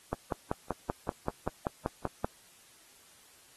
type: click train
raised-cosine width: 1 ms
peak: -16 dBFS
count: 12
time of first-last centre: 0.13-2.245 s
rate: 5.2 Hz
effects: white hiss -59 dBFS RMS until 3.56 s + AAC 32 kbps